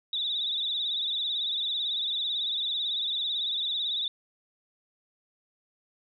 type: tone with vibrato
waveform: sine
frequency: 3663 Hz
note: A#7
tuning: 31 cents flat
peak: -27 dBFS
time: 0.13-4.08 s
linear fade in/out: 2 ms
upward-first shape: sine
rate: 18 Hz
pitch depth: 97 cents each way
effects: none